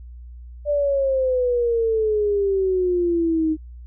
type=exponential sweep; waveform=sine; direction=down; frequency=592 to 309.7 Hz; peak=-17 dBFS; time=0.65-3.57 s; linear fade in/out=50 ms; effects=added 60 Hz sine -36 dBFS peak until 3.86 s